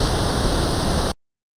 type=noise with comb filter; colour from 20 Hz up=pink; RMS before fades=-19 dBFS; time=0-1.12 s; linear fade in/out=5 ms; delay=0.21 ms; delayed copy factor=+0.8; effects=low-pass 7000 Hz 12 dB/octave + Opus 48 kbps